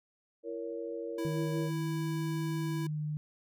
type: chord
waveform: sine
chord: A# diminished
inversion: second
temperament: just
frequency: 335.6 / 466.2 / 559.4 Hz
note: E4 / A#4 / C#5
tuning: +31 / 0 / +16 cents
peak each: -41 / -38 / -42 dBFS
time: 0.43-1.71 s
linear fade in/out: 50 ms
type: tone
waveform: square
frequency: 330 Hz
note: E4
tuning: 2 cents sharp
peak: -37 dBFS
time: 1.18-2.87 s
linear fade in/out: 5 ms
type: tone with pitch glide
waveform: sine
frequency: 155.56 to 151.04 Hz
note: D#3 to D3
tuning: 0 to +49 cents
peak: -32 dBFS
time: 1.25-3.17 s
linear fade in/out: 0 ms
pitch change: -51 cents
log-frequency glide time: 2.57-3.04 s
effects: none